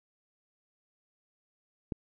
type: click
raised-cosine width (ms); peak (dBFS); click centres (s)
3; -20; 1.922
effects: none